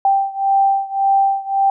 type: beating tone pair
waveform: sine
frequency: 784 / 785.8 Hz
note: G5 / G5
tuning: 0 / +4 cents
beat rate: 1.8 Hz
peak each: -15 / -17 dBFS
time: 0.05-1.7 s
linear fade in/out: 2 ms
effects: none